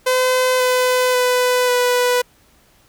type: tone with pitch steps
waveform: sawtooth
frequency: 510 / 504.4 / 498.9 / 493.5 Hz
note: C5 / B4 / B4 / B4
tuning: -44 / +36 / +17 / -1 cents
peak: -10 dBFS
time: 0.06-2.22 s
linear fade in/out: 10 ms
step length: 540 ms
effects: pink hiss -54 dBFS RMS until 2.88 s